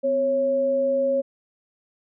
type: tone pair together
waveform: sine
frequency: 255.5 / 549 Hz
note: C4 / C#5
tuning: -41 / -17 cents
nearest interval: octave + minor second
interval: 1324 cents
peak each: -30 / -19 dBFS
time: 0.03-1.22 s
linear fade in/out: 20 ms
effects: none